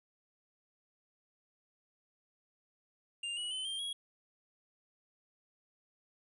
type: tone with pitch steps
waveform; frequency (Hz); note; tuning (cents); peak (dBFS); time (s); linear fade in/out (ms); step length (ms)
square; 2800 / 2921 / 3046 / 3178 / 3314; F7 / F#7 / F#7 / G7 / G#7; +4 / -23 / +50 / +23 / -4; -37; 3.23-3.93; 5; 140
effects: resampled to 24000 Hz